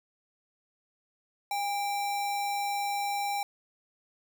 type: tone with sample-and-hold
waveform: sine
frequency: 811 Hz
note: G#5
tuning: 41 cents flat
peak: -28 dBFS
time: 1.51-3.43 s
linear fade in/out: 2 ms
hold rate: 3150 Hz
effects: none